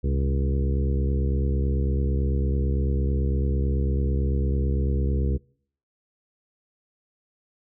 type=harmonic tone with a mistuned harmonic; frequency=69 Hz; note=C#2; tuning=7 cents flat; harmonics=1 / 2 / 3 / 4 / 5 / 6 / 7; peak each=-22 / -28 / -32 / -37 / -36 / -36 / -38 dBFS; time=0.03-5.38 s; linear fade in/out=20 ms; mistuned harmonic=2; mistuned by=-71 cents; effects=noise-tail reverb RT60 0.6 s tail -26 dB re dry